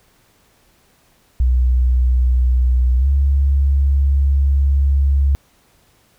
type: tone with pitch glide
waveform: sine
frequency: 62.4 to 69.24 Hz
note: B1 to C#2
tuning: +19 to -1 cents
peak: -11 dBFS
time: 1.4-5.35 s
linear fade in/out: 0 ms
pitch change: +180 cents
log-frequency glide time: 2.98-3.07 s
effects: pink hiss -56 dBFS RMS until 6.18 s